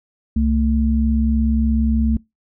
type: tone pair together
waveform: sine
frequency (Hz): 66.69 / 223.6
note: C2 / A3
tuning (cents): +34 / +28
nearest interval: octave + major sixth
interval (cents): 2094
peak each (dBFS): -17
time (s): 0.36-2.17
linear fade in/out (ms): 5
effects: noise-tail reverb RT60 0.2 s tail -23 dB re dry